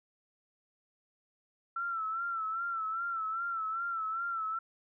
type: tone with vibrato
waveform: sine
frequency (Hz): 1341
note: E6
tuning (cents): +29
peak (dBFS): -32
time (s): 1.76-4.59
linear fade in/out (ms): 5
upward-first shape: sine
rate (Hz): 2.5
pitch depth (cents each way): 66
effects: none